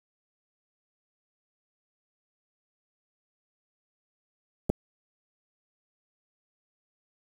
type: clicks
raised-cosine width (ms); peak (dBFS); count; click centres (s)
2; -19 / -10; 2; 4.695 / 4.7
effects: 7-bit